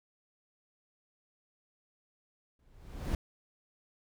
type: noise with exponential growth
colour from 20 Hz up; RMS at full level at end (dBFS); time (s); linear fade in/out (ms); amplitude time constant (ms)
brown; -29; 2.59-3.15; 2; 120
effects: none